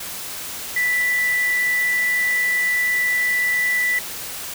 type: tone in noise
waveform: sine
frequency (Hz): 1975.5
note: B6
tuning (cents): 0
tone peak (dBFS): -17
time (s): 0.76-3.99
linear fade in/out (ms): 5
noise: white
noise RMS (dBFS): -31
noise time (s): 0-4.54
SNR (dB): +11
effects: none